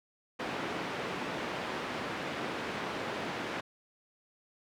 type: band-pass noise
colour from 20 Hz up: pink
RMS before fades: -37 dBFS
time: 0.39-3.61 s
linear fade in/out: 10 ms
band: 220 to 2700 Hz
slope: 12 dB/octave
effects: none